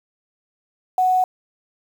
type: tone with quantisation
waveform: sine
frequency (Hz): 740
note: F#5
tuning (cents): 0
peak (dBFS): -14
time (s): 0.98-1.24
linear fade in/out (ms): 2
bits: 7
effects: none